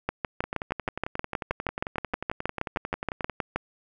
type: two click trains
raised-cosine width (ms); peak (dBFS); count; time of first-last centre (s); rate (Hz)
0.5; -11 / -16; 23 / 33; 0.09-3.56 / 0.44-3.297; 6.34 / 11.2
effects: none